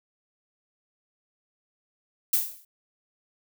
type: noise with exponential decay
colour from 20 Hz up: violet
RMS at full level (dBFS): -19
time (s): 2.33-2.65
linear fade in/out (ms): 5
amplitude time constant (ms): 69
effects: none